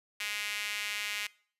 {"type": "tone with high-pass filter", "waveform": "sawtooth", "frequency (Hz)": 207.7, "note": "G#3", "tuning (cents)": 0, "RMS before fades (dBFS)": -36, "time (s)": [0.2, 1.27], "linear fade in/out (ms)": 5, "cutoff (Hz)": 2300, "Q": 2.3, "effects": ["noise-tail reverb RT60 0.5 s tail -22 dB re dry", "resampled to 32000 Hz"]}